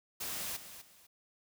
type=noise with echo; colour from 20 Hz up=white; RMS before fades=-39 dBFS; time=0.2-0.57 s; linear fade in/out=10 ms; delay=250 ms; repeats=2; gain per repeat=-11 dB; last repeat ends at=1.07 s; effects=none